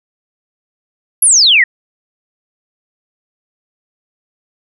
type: exponential sweep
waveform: sine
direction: down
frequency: 11560 to 1809 Hz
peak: -5 dBFS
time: 1.22-1.64 s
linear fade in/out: 5 ms
effects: none